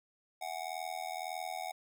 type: tone with amplitude modulation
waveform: square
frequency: 740 Hz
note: F#5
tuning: in tune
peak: -34 dBFS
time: 0.41-1.72 s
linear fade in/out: 10 ms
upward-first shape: sine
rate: 81.8 Hz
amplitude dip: 100%
effects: none